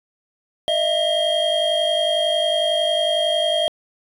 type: tone cluster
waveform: triangle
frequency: 617 / 668 / 3226 Hz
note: D#5 / E5 / G7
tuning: -15 / +23 / +49 cents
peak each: -19 dBFS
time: 0.68-3.68 s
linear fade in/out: 0 ms
effects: tanh soft clip ceiling -9 dBFS